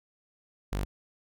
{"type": "tone", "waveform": "sawtooth", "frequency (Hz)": 49, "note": "G1", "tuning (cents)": 0, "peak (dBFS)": -25, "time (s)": [0.72, 0.85], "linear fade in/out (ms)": 10, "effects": []}